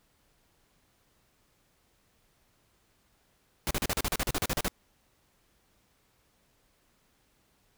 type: noise bursts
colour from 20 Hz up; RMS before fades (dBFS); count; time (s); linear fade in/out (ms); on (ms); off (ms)
pink; -29; 14; 3.67-4.682; 0; 37; 38
effects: pink hiss -69 dBFS RMS until 7.77 s